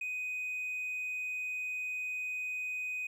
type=tone; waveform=triangle; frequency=2500 Hz; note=D#7; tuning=8 cents sharp; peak=-32 dBFS; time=0.01-3.07 s; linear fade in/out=5 ms; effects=tanh soft clip ceiling -29 dBFS